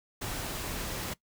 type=noise; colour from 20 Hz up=pink; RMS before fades=-36 dBFS; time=0.21-1.14 s; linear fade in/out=10 ms; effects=noise-tail reverb RT60 0.1 s tail -19 dB re dry